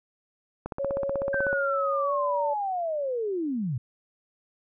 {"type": "click train", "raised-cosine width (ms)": 1, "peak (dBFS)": -18, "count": 15, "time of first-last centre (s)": [0.66, 1.53], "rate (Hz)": 16.1}
{"type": "tone with pitch glide", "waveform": "sine", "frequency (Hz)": [554.4, 577.6], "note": ["C#5", "D5"], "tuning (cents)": [0, -29], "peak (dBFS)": -26, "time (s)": [0.79, 2.54], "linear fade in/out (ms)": 10, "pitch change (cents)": 71, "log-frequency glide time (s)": [2.03, 2.13]}
{"type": "linear sweep", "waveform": "sine", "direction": "down", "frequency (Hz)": [1583, 110], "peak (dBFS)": -26, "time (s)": [1.33, 3.78], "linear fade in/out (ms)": 5}
{"effects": []}